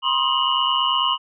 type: tone cluster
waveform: sine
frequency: 971 / 1060 / 1246 / 2881 / 3016 Hz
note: B5 / C6 / D#6 / F#7 / F#7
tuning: -30 / +22 / +2 / -47 / +32 cents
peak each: -26 / -21 / -29 / -22 / -25 dBFS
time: 0.02-1.18 s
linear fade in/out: 50 ms
effects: none